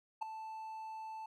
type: tone with ADSR envelope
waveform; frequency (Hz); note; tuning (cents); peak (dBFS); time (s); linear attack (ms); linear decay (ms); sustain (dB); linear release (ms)
triangle; 880; A5; 0; -29; 0.21-1.26; 15; 3; -12; 4
effects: none